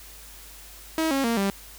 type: tone with pitch steps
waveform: sawtooth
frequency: 320.4 / 272.6 / 231.9 / 197.23 Hz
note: E4 / C#4 / A#3 / G3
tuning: -49 / -29 / -9 / +11 cents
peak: -18 dBFS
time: 0.98-1.5 s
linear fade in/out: 0 ms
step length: 130 ms
effects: added 50 Hz sine -48 dBFS peak until 1.78 s + white hiss -46 dBFS RMS until 1.78 s